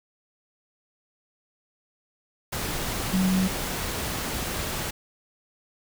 sine tone in noise, 187.5 Hz, F#3, 23 cents sharp, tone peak -20 dBFS, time 3.13-3.48 s, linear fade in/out 10 ms, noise pink, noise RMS -30 dBFS, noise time 2.52-4.91 s, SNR +7 dB, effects none

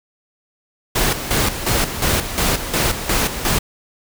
pink noise with tremolo, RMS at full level -17 dBFS, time 0.95-3.59 s, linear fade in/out 10 ms, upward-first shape square, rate 2.8 Hz, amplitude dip 65%, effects none

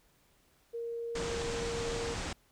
sine tone, 466.2 Hz, A#4, in tune, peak -35 dBFS, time 0.73-2.15 s, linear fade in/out 20 ms
pink low-pass noise, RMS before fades -38 dBFS, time 1.15-2.33 s, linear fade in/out 5 ms, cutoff 8300 Hz, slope 48 dB/octave
effects pink hiss -68 dBFS RMS until 2.51 s

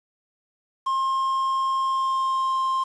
triangle tone with pitch glide, 1065 to 1055.2 Hz, C6 to C6, +30 to +14 cents, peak -19 dBFS, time 0.86-2.84 s, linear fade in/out 10 ms, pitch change -16 cents, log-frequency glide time 1.78-2.57 s, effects resampled to 22050 Hz + 8-bit

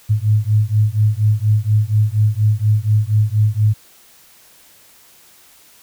sine beating tone pair, 104.7 / 108.9 Hz, G#2 / A2, +15 / -17 cents, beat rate 4.2 Hz, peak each -15 dBFS, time 0.09-3.74 s, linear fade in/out 20 ms, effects white hiss -48 dBFS RMS until 5.82 s

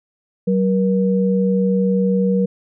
sine tone pair together, 189.3 / 477 Hz, F#3 / A#4, +40 / +40 cents, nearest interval octave + major third, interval 1600 cents, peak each -15 / -19 dBFS, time 0.47-2.46 s, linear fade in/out 10 ms, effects none

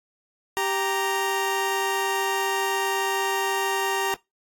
20% pulse tone pair together, 391.1 / 932.3 Hz, G4 / A#5, -4 / 0 cents, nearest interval octave + minor third, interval 1504 cents, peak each -21 dBFS, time 0.57-4.14 s, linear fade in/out 0 ms, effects noise-tail reverb RT60 0.2 s tail -22 dB re dry + AAC 64 kbps

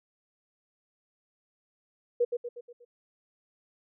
sine tone with echo, 481.2 Hz, B4, 45 cents flat, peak -21 dBFS, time 2.2-2.25 s, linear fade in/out 10 ms, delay 120 ms, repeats 5, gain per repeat -6 dB, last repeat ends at 2.85 s, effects none

